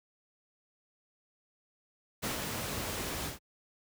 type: noise with ADSR envelope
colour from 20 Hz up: pink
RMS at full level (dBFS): -33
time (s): 2.22-3.39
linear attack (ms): 23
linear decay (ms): 130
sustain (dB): -3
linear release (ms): 130
effects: high-pass 60 Hz 12 dB/octave